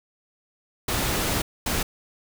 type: noise bursts at uneven times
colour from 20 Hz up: pink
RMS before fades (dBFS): -25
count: 2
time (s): 0.88-1.42 / 1.66-1.83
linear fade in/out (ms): 5
effects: none